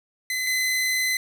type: tone pair in turn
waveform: sawtooth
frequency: 2032 / 2032 Hz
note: B6 / B6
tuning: +49 / +49 cents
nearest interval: unison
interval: 0 cents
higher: neither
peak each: -21 / -18 dBFS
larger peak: second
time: 0.3-0.47 / 0.47-1.17 s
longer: second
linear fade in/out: 2 ms
effects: none